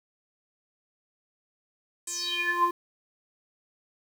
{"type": "tone with band-pass filter sweep", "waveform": "square", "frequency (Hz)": 349, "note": "F4", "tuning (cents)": -1, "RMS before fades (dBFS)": -28, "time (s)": [2.07, 2.71], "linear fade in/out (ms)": 5, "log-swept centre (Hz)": [8400, 780], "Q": 7.2, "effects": ["8-bit"]}